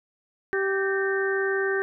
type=harmonic tone with a mistuned harmonic; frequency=389.4 Hz; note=G4; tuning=12 cents flat; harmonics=1 / 2 / 3 / 4 / 5; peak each=-24 / -37 / -37 / -29 / -31 dBFS; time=0.53-1.82 s; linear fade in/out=0 ms; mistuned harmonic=5; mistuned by=-110 cents; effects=none